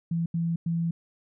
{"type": "tone bursts at uneven times", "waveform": "sine", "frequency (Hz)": 167.5, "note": "E3", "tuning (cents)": 28, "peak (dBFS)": -24, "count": 3, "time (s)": [[0.11, 0.26], [0.34, 0.56], [0.66, 0.91]], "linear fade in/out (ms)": 5, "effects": []}